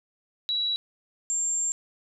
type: tone pair in turn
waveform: sine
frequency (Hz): 3906 / 7374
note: B7 / A#8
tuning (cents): -20 / -20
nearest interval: major seventh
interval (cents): 1100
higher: second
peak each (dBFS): -24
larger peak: neither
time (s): 0.49-0.76 / 1.3-1.72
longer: second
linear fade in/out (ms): 0
effects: none